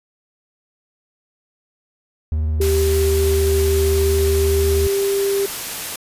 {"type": "tone with vibrato", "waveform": "triangle", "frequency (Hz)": 77.6, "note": "D#2", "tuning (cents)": -4, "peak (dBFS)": -15, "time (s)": [2.32, 4.87], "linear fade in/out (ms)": 0, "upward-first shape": "sine", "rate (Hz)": 19, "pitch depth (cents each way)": 46}
{"type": "tone with pitch glide", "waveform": "sine", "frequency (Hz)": [392, 396.3], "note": ["G4", "G4"], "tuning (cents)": [0, 19], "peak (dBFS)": -16, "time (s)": [2.6, 5.46], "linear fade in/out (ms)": 5, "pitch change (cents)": 19, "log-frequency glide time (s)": [3.85, 5.11]}
{"type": "noise", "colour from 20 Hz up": "white", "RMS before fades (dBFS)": -27, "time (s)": [2.61, 5.96], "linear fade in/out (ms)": 5}
{"effects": ["resampled to 32000 Hz"]}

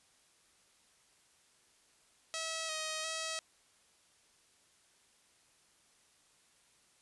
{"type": "tone with pitch steps", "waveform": "5% pulse", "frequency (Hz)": [646, 629, 643], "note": ["E5", "D#5", "E5"], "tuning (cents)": [-35, 19, -43], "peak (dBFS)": -25, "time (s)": [2.34, 3.39], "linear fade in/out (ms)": 0, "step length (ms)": 350, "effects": ["white hiss -68 dBFS RMS until 7.01 s", "resampled to 24000 Hz"]}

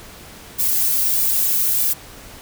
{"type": "noise with flanger", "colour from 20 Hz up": "violet", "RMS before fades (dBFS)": -18, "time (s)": [0.58, 1.94], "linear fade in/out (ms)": 20, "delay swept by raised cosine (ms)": [1.7, 2.7], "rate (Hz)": 1.6, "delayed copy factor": 1, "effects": ["pink hiss -40 dBFS RMS until 2.41 s"]}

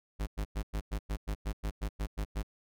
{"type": "tone bursts", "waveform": "45% pulse", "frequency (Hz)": 51.91, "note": "G#1", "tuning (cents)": 0, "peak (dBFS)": -31, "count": 13, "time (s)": [0.19, 2.431], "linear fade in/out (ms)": 20, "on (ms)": 81, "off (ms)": 99, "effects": []}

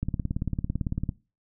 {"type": "click train", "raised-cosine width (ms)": 5, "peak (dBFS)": -15, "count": 20, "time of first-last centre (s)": [0.03, 1.091], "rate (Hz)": 17.9, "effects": ["noise-tail reverb RT60 0.3 s tail -20 dB re dry"]}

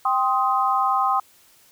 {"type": "chord", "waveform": "sine", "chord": "C minor", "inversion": "second", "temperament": "just", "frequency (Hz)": [784.9, 1046.5, 1255.8], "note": ["G5", "C6", "Eb6"], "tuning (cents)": [2, 0, 16], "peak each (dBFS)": -22, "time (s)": [0.05, 1.2], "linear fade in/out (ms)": 5, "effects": ["white hiss -55 dBFS RMS until 1.71 s"]}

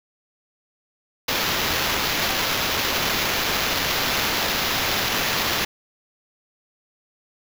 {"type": "noise with sample-and-hold", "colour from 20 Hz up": "violet", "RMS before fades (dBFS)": -23, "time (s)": [1.28, 5.65], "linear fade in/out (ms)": 5, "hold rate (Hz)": 8820, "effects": []}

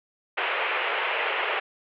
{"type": "band-pass noise", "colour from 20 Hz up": "white", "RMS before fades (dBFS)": -27, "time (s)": [0.37, 1.6], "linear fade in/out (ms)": 10, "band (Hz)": [390, 2900], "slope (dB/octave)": 48, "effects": []}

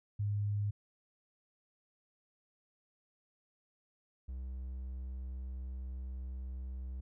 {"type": "tone pair in turn", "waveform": ["sine", "triangle"], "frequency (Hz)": [102.9, 64.06], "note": ["G#2", "C2"], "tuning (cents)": [-16, -36], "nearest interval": "minor sixth", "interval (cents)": 820, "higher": "first", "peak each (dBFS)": [-31, -37], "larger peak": "first", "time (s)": [[0.19, 0.71], [4.28, 7.01]], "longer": "second", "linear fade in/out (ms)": 10, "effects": []}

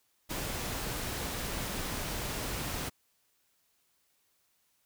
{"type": "noise", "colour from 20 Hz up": "pink", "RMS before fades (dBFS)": -36, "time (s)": [0.29, 2.9], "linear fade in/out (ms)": 20, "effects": ["white hiss -73 dBFS RMS until 4.85 s"]}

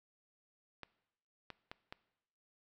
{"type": "clicks", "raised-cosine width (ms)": 0.3, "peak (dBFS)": -29, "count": 4, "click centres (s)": [0.833, 1.503, 1.715, 1.925], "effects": ["noise-tail reverb RT60 0.9 s tail -20 dB re dry"]}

